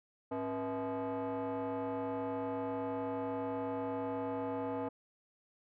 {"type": "tone with frequency modulation", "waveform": "sine", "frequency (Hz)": 106.3, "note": "G#2", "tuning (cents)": 41, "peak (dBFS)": -32, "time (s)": [0.31, 4.89], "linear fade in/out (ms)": 10, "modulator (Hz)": 377, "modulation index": 2.1, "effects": ["tanh soft clip ceiling -33 dBFS"]}